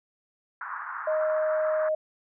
pink band-pass noise, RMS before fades -36 dBFS, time 0.61-1.89 s, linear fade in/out 2 ms, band 990 to 1600 Hz, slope 48 dB/octave
sine tone, 622.3 Hz, D#5, in tune, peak -23 dBFS, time 1.07-1.95 s, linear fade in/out 5 ms
effects none

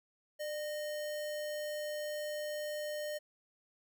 sine tone with sample-and-hold, 599 Hz, D5, 34 cents sharp, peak -36 dBFS, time 0.39-3.19 s, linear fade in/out 20 ms, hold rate 2450 Hz, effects none

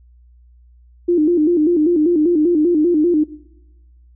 sine tone with vibrato, 326 Hz, E4, 19 cents flat, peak -11 dBFS, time 1.08-3.24 s, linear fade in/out 10 ms, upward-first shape square, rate 5.1 Hz, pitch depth 120 cents each way, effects noise-tail reverb RT60 1.0 s tail -19 dB re dry + added 60 Hz sine -45 dBFS peak until 4.15 s

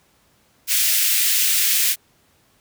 white high-pass noise, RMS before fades -18 dBFS, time 0.67-1.96 s, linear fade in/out 50 ms, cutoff 1900 Hz, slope 24 dB/octave, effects pink hiss -59 dBFS RMS until 2.6 s + high-pass 60 Hz 12 dB/octave

